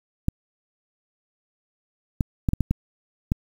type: clicks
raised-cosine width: 5 ms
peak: -8 dBFS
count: 7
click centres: 0.284 / 2.208 / 2.488 / 2.534 / 2.607 / 2.71 / 3.319 s
effects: 7-bit